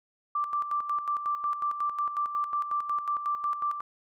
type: tone with tremolo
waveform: sine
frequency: 1174.7 Hz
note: D6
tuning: in tune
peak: -25 dBFS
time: 0.35-3.81 s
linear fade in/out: 5 ms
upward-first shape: square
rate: 5.5 Hz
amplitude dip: 60%
effects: none